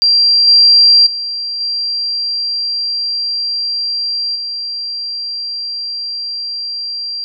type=tone with level steps; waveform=sine; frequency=4736 Hz; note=D8; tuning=14 cents sharp; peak=-7 / -4 / -18 / -15 / -19 dBFS; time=0.02-7.24 s; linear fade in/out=0 ms; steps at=0.47 / 1.06 / 1.6 / 4.35 s; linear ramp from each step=10 ms; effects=none